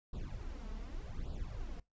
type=noise with flanger; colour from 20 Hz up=brown; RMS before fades=-42 dBFS; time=0.13-1.8 s; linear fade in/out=5 ms; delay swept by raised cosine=0.23 to 4.63 ms; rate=0.85 Hz; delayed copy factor=+1; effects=noise-tail reverb RT60 0.2 s tail -23 dB re dry + resampled to 16000 Hz